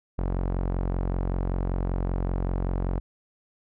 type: tone with low-pass filter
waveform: sawtooth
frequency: 45.2 Hz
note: F#1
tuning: 40 cents flat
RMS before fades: -27 dBFS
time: 0.18-3 s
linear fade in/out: 10 ms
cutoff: 930 Hz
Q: 0.85
effects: none